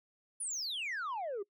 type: exponential sweep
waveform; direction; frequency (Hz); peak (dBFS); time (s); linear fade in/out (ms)
sine; down; 10270 to 376.6; -33; 0.4-1.43; 10
effects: noise-tail reverb RT60 0.1 s tail -21 dB re dry + tanh soft clip ceiling -34 dBFS